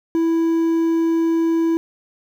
triangle tone, 329.6 Hz, E4, in tune, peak -13 dBFS, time 0.15-1.77 s, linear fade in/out 0 ms, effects 8-bit

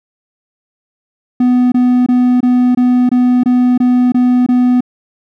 triangle tone bursts, 248.5 Hz, B3, 11 cents sharp, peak -5 dBFS, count 10, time 1.4-4.807 s, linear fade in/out 5 ms, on 320 ms, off 23 ms, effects none

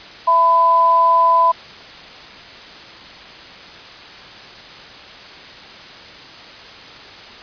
sine tone pair together, 666 / 1003.7 Hz, E5 / B5, +18 / +28 cents, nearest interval perfect fifth, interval 710 cents, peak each -20 / -10 dBFS, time 0.27-1.52 s, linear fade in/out 10 ms, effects white hiss -37 dBFS RMS until 7.42 s + resampled to 11025 Hz

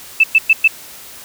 sine tone bursts, 2637 Hz, E7, in tune, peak -5 dBFS, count 4, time 0.2-0.678 s, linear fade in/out 5 ms, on 37 ms, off 110 ms, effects white hiss -36 dBFS RMS until 1.24 s

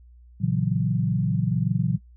sine chord, F# dominant seventh, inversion first, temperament equal with one note detuned, 116.54 / 138.59 / 163.68 / 185 Hz, A#2 / C#3 / E3 / F#3, 0 / 0 / -12 / 0 cents, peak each -26 dBFS, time 0.4-1.98 s, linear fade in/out 20 ms, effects noise-tail reverb RT60 0.1 s tail -20 dB re dry + added 60 Hz sine -47 dBFS peak until 2.16 s

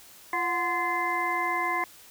harmonic tone with a mistuned harmonic, 345.5 Hz, F4, 19 cents flat, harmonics 1 / 2 / 3 / 5 / 6, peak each -36 / -33 / -28 / -36 / -30 dBFS, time 0.33-1.84 s, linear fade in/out 2 ms, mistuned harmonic 2, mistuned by +89 cents, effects white hiss -51 dBFS RMS until 2.1 s

